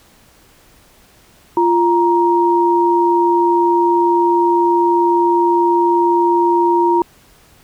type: tone pair together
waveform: sine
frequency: 346.5 / 939 Hz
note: F4 / A#5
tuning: -14 / +12 cents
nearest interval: octave + perfect fourth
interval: 1726 cents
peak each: -13 dBFS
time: 1.57-7.02 s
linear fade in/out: 2 ms
effects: pink hiss -49 dBFS RMS until 7.63 s